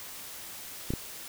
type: clicks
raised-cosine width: 3 ms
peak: -17 dBFS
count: 2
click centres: 0.905 / 0.937 s
effects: white hiss -43 dBFS RMS until 1.28 s